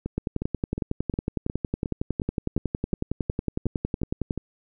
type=two click trains; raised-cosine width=3 ms; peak=-12 / -16 dBFS; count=46 / 13; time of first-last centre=0.18-4.308 / 0.06-4.377 s; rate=10.9 / 2.78 Hz; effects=none